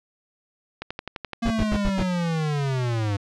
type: click train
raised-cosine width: 0.3 ms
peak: -15 dBFS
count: 7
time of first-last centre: 0.82-1.333 s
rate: 11.7 Hz
type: linear sweep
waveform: square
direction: down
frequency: 233.1 to 98.2 Hz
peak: -23 dBFS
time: 1.42-3.17 s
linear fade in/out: 10 ms
type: noise bursts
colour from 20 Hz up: brown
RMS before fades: -24 dBFS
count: 5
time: 1.45-2.033 s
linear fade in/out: 10 ms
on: 59 ms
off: 72 ms
effects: low-pass 6000 Hz 12 dB/octave